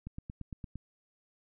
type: click train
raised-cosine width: 5 ms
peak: -28 dBFS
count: 7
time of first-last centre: 0.07-0.756 s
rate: 8.74 Hz
effects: none